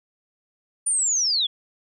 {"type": "linear sweep", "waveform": "sine", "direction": "down", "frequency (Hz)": [9397, 3274], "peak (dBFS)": -19, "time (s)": [0.86, 1.47], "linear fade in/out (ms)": 10, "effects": []}